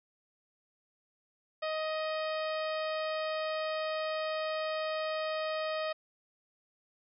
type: harmonic tone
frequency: 626 Hz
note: D#5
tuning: 10 cents sharp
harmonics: 1 / 2 / 3 / 4 / 5 / 6 / 7 / 8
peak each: -33 / -39 / -43 / -45 / -47 / -49 / -50 / -51 dBFS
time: 1.62-5.93 s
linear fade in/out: 10 ms
effects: none